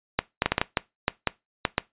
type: clicks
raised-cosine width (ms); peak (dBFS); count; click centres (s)
0.3; -4; 11; 0.19 / 0.421 / 0.46 / 0.52 / 0.581 / 0.615 / 0.772 / 1.081 / 1.273 / 1.652 / 1.781
effects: noise-tail reverb RT60 0.2 s tail -20 dB re dry + resampled to 8000 Hz